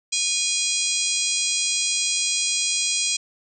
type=harmonic tone with a mistuned harmonic; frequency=819 Hz; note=G#5; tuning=24 cents flat; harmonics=3 / 4 / 5 / 6 / 7 / 8 / 9 / 10; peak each=-29 / -29 / -29 / -29 / -29 / -29 / -29 / -29 dBFS; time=0.12-3.17 s; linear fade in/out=10 ms; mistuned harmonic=9; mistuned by=-20 cents; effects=none